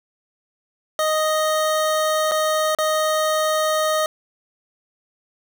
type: tone with dropouts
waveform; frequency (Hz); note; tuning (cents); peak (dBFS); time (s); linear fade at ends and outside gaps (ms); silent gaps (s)
25% pulse; 622.3; D#5; 0; -14; 0.99-4.06; 1; 2.313-2.318 / 2.749-2.786
effects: none